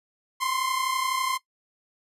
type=tone pair together; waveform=sawtooth; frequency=1031 / 1063 Hz; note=C6 / C6; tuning=-26 / +27 cents; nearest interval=minor second; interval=53 cents; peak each=-24 dBFS; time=0.4-1.38 s; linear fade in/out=20 ms; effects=noise-tail reverb RT60 0.1 s tail -18 dB re dry + resampled to 32000 Hz